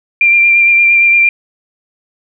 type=tone with vibrato; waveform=sine; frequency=2378 Hz; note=D7; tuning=21 cents sharp; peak=-5 dBFS; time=0.21-1.29 s; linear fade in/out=2 ms; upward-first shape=sine; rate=8.7 Hz; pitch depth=18 cents each way; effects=none